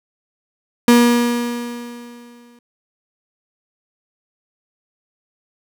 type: tone with exponential decay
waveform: 35% pulse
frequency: 239.2 Hz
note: A#3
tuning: 45 cents sharp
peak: -5 dBFS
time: 0.88-2.59 s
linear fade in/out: 2 ms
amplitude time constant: 370 ms
effects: none